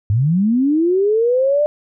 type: linear sweep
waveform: sine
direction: up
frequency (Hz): 95.4 to 604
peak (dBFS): -12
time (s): 0.1-1.66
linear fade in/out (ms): 0
effects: none